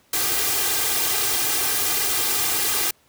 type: noise with comb filter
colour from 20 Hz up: white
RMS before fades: -22 dBFS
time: 0.13-2.91 s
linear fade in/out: 5 ms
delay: 2.5 ms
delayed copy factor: +0.75
effects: pink hiss -59 dBFS RMS until 3.08 s + high-pass 80 Hz 12 dB/octave